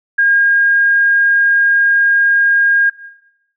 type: tone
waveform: sine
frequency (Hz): 1621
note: G#6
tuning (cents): -42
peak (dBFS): -8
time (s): 0.18-2.9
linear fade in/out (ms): 10
effects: noise-tail reverb RT60 0.9 s tail -17 dB re dry